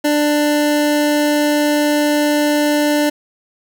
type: tone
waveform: 25% pulse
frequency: 295.9 Hz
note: D4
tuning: 13 cents sharp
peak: -9 dBFS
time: 0.04-3.1 s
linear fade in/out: 10 ms
effects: none